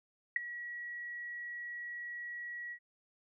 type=tone with ADSR envelope; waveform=sine; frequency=1921 Hz; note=B6; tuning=48 cents flat; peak=-24 dBFS; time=0.36-2.79 s; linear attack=3 ms; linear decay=13 ms; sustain=-16 dB; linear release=73 ms; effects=none